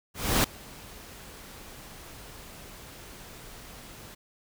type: noise with ADSR envelope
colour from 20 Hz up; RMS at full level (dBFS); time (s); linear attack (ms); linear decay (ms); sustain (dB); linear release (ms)
pink; -22; 0.14-4.15; 300; 4; -24; 11
effects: none